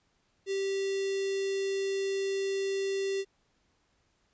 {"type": "tone with notch filter", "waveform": "square", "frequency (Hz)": 391, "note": "G4", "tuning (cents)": -4, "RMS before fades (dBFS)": -31, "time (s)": [0.46, 3.25], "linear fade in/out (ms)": 50, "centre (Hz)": 1200, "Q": 1.3, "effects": ["pink hiss -72 dBFS RMS until 4.33 s", "resampled to 16000 Hz"]}